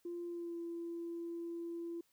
sine tone with pitch glide, 346 to 338.7 Hz, F4 to E4, -16 to +47 cents, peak -39 dBFS, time 0.05-2.01 s, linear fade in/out 5 ms, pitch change -37 cents, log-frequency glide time 0.26-0.58 s, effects tanh soft clip ceiling -35 dBFS + white hiss -75 dBFS RMS until 2.12 s

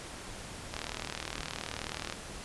click train, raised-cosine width 0.2 ms, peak -18 dBFS, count 55, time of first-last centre 0.74-2.125 s, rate 39 Hz, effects pink hiss -44 dBFS RMS until 2.44 s + resampled to 24000 Hz

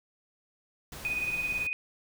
pink noise, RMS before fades -43 dBFS, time 0.92-1.67 s, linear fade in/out 2 ms
sine tone with tremolo, 2489 Hz, D#7, in tune, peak -26 dBFS, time 1.05-1.73 s, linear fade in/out 0 ms, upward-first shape triangle, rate 18 Hz, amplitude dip 60%
effects none

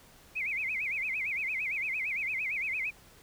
sine tone with vibrato, 2300 Hz, D7, 37 cents flat, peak -30 dBFS, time 0.35-2.91 s, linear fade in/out 20 ms, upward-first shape sine, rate 8.8 Hz, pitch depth 200 cents each way, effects pink hiss -57 dBFS RMS until 3.22 s

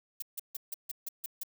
violet noise bursts, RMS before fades -37 dBFS, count 8, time 0.2-1.434 s, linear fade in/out 5 ms, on 23 ms, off 150 ms, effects none

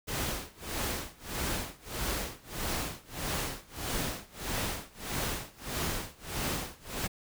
pink noise with tremolo, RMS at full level -32 dBFS, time 0.07-7.08 s, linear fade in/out 20 ms, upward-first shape sine, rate 1.6 Hz, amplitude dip 95%, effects none

